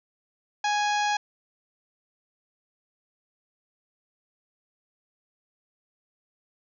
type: harmonic tone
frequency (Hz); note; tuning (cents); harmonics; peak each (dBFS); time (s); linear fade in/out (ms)
830.6; G#5; 0; 1 / 2 / 3 / 4 / 5 / 6 / 7 / 8; -24 / -30 / -34 / -36 / -38 / -40 / -41 / -42; 0.64-1.17; 5
effects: none